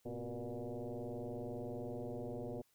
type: tone with frequency modulation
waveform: sine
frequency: 110.9 Hz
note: A2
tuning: 14 cents sharp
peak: -40 dBFS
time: 0.05-2.62 s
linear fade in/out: 10 ms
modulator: 121 Hz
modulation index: 4.4
effects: white hiss -75 dBFS RMS until 2.74 s